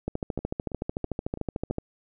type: two click trains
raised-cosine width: 2 ms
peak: -15 / -23 dBFS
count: 24 / 5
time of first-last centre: 0.08-1.784 / 0.39-1.701 s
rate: 13.5 / 3.05 Hz
effects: none